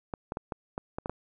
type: clicks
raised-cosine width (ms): 1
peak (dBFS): -19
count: 8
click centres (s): 0.138 / 0.321 / 0.371 / 0.522 / 0.779 / 0.985 / 1.059 / 1.096
effects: none